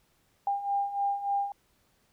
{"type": "beating tone pair", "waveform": "sine", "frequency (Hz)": [799, 802.4], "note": ["G5", "G5"], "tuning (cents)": [33, 40], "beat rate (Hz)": 3.4, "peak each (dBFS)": [-33, -28], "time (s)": [0.47, 1.52], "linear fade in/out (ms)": 2, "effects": ["pink hiss -69 dBFS RMS until 2.12 s"]}